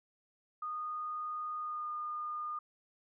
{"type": "tone with pitch glide", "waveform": "sine", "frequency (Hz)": [1231, 1217.6], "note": ["D#6", "D#6"], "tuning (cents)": [-19, -38], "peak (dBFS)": -36, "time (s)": [0.62, 2.59], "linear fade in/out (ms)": 5, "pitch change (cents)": -19, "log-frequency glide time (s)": [1.59, 1.89], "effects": []}